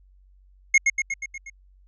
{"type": "tone with echo", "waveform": "square", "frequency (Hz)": 2158, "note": "C#7", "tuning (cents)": -47, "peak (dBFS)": -13, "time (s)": [0.74, 0.78], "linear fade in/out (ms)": 5, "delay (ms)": 120, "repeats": 6, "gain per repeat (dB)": -4, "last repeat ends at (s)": 1.5, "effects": ["added 47 Hz sine -52 dBFS peak until 1.87 s", "resampled to 16000 Hz"]}